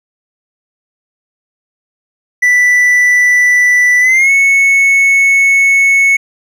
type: tone with pitch glide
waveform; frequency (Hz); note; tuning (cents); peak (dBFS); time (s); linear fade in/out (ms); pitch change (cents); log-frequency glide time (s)
triangle; 1975.5 to 2205; B6 to C#7; 0 to -10; -4; 2.42-6.17; 10; +190; 4-4.31
effects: none